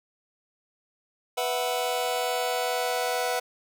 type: chord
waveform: sawtooth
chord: B suspended fourth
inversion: none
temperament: just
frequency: 493.9 / 658.5 / 740.8 Hz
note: B4 / E5 / F#5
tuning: 0 / -2 / +2 cents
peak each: -25 / -28 / -25 dBFS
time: 1.37-3.4 s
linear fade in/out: 10 ms
effects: none